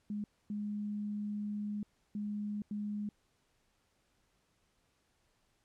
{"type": "tone bursts at uneven times", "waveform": "sine", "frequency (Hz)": 207.7, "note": "G#3", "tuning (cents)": 0, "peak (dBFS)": -35, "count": 4, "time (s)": [[0.1, 0.24], [0.5, 1.83], [2.15, 2.62], [2.71, 3.09]], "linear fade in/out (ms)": 2, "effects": ["pink hiss -75 dBFS RMS until 5.64 s", "low-pass 10000 Hz 12 dB/octave"]}